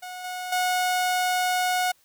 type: tone with level steps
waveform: sawtooth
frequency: 730 Hz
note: F#5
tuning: 24 cents flat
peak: -31 / -27 / -18 dBFS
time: 0.02-1.92 s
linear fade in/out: 10 ms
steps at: 0.24 / 0.52 s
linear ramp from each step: 5 ms
effects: white hiss -62 dBFS RMS until 2.04 s